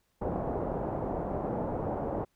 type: low-pass noise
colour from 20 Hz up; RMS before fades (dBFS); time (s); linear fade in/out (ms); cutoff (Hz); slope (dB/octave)
white; -33; 0.21-2.25; 10; 760; 24
effects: pink hiss -74 dBFS RMS until 2.35 s